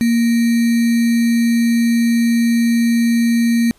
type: tone with sample-and-hold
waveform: sine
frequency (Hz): 233.1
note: A#3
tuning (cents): 0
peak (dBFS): -11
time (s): 0.01-3.71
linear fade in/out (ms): 0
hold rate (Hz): 2100
effects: pink hiss -53 dBFS RMS until 3.78 s + resampled to 32000 Hz

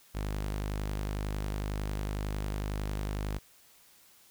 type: tone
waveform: sawtooth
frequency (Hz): 51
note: G#1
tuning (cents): -31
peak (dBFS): -28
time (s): 0.14-3.39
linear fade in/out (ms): 20
effects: white hiss -60 dBFS RMS until 4.3 s

